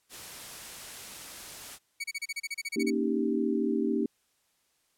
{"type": "noise", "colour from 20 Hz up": "white", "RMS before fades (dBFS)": -43, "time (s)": [0.09, 1.79], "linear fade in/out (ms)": 50}
{"type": "tone bursts", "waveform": "sawtooth", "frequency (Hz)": 2245, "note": "C#7", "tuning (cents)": 21, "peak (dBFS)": -28, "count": 13, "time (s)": [2, 2.905], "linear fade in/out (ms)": 10, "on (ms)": 41, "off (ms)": 31}
{"type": "chord", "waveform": "sine", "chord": "Eb dominant seventh", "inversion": "second", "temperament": "equal", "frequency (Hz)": [233.1, 277.2, 311.1, 392], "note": ["Bb3", "Db4", "Eb4", "G4"], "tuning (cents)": [0, 0, 0, 0], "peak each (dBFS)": [-30, -32, -31, -31], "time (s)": [2.76, 4.06], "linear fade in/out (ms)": 5}
{"effects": ["white hiss -72 dBFS RMS until 4.97 s", "low-pass 12000 Hz 12 dB/octave"]}